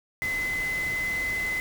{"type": "tone in noise", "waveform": "sine", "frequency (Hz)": 2034, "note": "C7", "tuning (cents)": -50, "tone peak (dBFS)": -26, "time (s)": [0.22, 1.6], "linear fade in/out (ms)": 0, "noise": "pink", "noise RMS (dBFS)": -38, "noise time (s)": [0.22, 1.6], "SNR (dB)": 9, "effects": []}